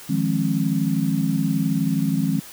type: chord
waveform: sine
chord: F minor seventh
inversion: third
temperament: equal with one note detuned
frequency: 155.56 / 174.61 / 207.7 / 268.2 Hz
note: Eb3 / F3 / Ab3 / C4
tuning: 0 / 0 / 0 / +43 cents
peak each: -24 dBFS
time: 0.09-2.4 s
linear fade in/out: 10 ms
effects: white hiss -41 dBFS RMS until 2.52 s